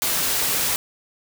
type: noise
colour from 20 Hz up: white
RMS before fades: -22 dBFS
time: 0.02-0.76 s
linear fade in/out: 0 ms
effects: none